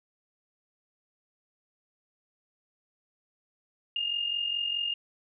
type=tone with amplitude modulation; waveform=sine; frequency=2827 Hz; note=F7; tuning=20 cents sharp; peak=-25 dBFS; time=3.96-4.94 s; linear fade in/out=2 ms; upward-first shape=sine; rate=44.8 Hz; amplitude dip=60%; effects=none